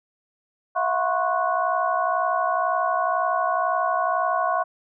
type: tone cluster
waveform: sine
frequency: 658 / 720 / 1023 / 1095 / 1477 Hz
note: E5 / F#5 / C6 / C#6 / F#6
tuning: -3 / -47 / -39 / -22 / -3 cents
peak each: -26 / -25 / -31 / -24 / -31 dBFS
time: 0.75-4.64 s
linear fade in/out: 20 ms
effects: none